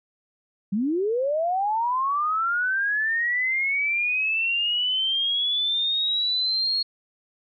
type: linear sweep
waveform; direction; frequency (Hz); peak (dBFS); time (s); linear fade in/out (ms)
sine; up; 185 to 4317; -21; 0.72-6.83; 10
effects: none